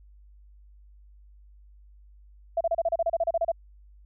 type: tone bursts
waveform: sine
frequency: 668 Hz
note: E5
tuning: 23 cents sharp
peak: -21 dBFS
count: 14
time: 2.57-3.518 s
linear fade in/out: 5 ms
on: 38 ms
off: 32 ms
effects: added 50 Hz sine -50 dBFS peak until 4.05 s